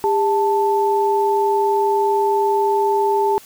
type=tone pair together; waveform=sine; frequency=402.1 / 880 Hz; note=G4 / A5; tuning=+44 / 0 cents; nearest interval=octave + major second; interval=1356 cents; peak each=-17 dBFS; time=0.04-3.38 s; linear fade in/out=0 ms; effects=white hiss -44 dBFS RMS until 3.45 s